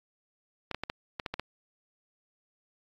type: clicks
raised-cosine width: 0.3 ms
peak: -17 dBFS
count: 8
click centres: 0.713 / 0.746 / 0.836 / 0.899 / 1.198 / 1.262 / 1.34 / 1.396 s
effects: AAC 64 kbps